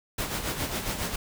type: noise with tremolo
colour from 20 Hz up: pink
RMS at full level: -29 dBFS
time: 0.18-1.16 s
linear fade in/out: 5 ms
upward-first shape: sine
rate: 7.3 Hz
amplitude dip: 55%
effects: none